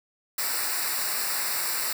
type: noise with comb filter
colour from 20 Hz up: white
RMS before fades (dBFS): -28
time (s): 0.38-1.93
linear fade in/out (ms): 5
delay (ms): 0.31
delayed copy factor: -0.85
effects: none